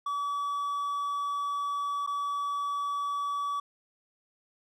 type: tone with dropouts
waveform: triangle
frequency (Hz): 1144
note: D6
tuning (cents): -46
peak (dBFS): -27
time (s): 0.06-3.6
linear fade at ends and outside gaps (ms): 5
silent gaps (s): 2.065-2.073
effects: none